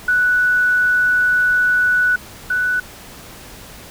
sine tone pair in turn, 1480 / 1485.6 Hz, F#6 / F#6, 0 / +7 cents, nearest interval unison, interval 7 cents, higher second, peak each -12 / -15 dBFS, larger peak first, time 0.08-2.16 / 2.5-2.8 s, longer first, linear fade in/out 5 ms, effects pink hiss -38 dBFS RMS until 3.9 s

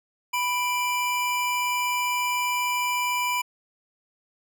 square tone pair together, 987.8 / 2356 Hz, B5 / D7, 0 / +5 cents, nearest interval octave + minor third, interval 1505 cents, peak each -26 / -28 dBFS, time 0.33-3.42 s, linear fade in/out 10 ms, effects none

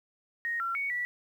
sine tone with pitch steps, 1867 / 1362 / 2230 / 1950 Hz, A#6 / F6 / C#7 / B6, +2 / -44 / +10 / -23 cents, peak -29 dBFS, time 0.45-1.05 s, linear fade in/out 0 ms, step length 150 ms, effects 10-bit

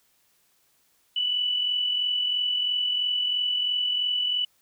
sine tone pair together, 2927 / 2970 Hz, F#7 / F#7, -19 / +6 cents, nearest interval unison, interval 25 cents, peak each -34 / -23 dBFS, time 1.16-4.45 s, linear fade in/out 5 ms, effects white hiss -66 dBFS RMS until 4.61 s

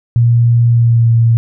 sine tone with pitch glide, 118.2 to 115.57 Hz, A#2 to A#2, +24 to -14 cents, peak -6 dBFS, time 0.16-1.37 s, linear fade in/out 0 ms, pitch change -38 cents, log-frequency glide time 0.69-1.11 s, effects none

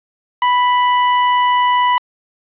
40% pulse tone, 987.8 Hz, B5, in tune, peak -10 dBFS, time 0.42-1.98 s, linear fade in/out 2 ms, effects resampled to 8000 Hz + 8-bit

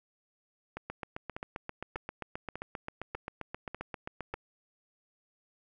two click trains, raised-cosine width 0.5 ms, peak -23 / -22 dBFS, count 7 / 27, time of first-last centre 0.77-4.341 / 0.9-4.339 s, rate 1.68 / 7.56 Hz, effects none

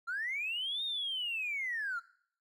triangle linear two-way sweep, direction up then down, 1339 to 3729 to 1339 Hz, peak -30 dBFS, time 0.07-2 s, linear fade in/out 20 ms, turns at 0.84 s, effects noise-tail reverb RT60 0.6 s tail -22 dB re dry + tanh soft clip ceiling -31 dBFS

